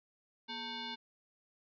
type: tone with frequency modulation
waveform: sine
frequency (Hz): 2222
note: C#7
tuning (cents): +4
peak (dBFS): -39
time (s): 0.48-0.96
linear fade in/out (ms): 20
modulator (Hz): 661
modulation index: 3.1
effects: none